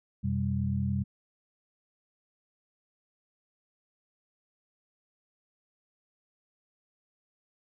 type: tone cluster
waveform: sine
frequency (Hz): 89.7 / 127.8 / 197.5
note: F2 / C3 / G3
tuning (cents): +47 / -40 / +13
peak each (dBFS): -31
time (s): 0.23-1.04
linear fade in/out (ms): 20
effects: none